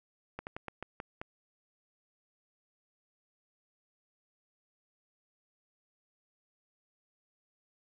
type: slowing click train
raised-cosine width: 0.5 ms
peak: -24 dBFS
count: 7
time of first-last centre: 0.39-1.215 s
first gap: 79 ms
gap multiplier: 1.22
effects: none